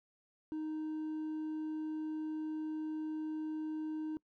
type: tone with hard clipping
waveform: sine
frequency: 311.1 Hz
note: D#4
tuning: in tune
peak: -37 dBFS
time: 0.52-4.17 s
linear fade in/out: 0 ms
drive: 2 dB
effects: noise-tail reverb RT60 0.1 s tail -25 dB re dry